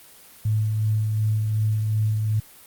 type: tone with tremolo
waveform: sine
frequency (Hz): 108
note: A2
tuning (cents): -32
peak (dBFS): -18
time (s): 0.45-2.4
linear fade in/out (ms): 5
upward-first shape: sine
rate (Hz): 2.7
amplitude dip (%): 30
effects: white hiss -48 dBFS RMS until 2.66 s + Opus 32 kbps